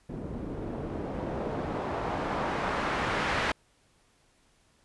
white noise with low-pass filter sweep, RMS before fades -32 dBFS, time 0.09-3.52 s, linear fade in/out 5 ms, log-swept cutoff 270 to 2000 Hz, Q 0.87, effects pink hiss -66 dBFS RMS until 4.84 s + resampled to 24000 Hz

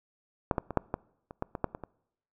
clicks, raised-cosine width 1 ms, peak -10 / -13 / -21 / -9 / -15 / -28 / -17 / -20 / -12 / -23 / -25 dBFS, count 11, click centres 0.512 / 0.582 / 0.707 / 0.773 / 0.941 / 1.309 / 1.424 / 1.552 / 1.643 / 1.749 / 1.837 s, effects noise-tail reverb RT60 0.8 s tail -24 dB re dry

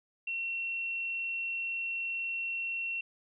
sine tone, 2721 Hz, F7, 46 cents flat, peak -32 dBFS, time 0.27-3.01 s, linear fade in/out 5 ms, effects none

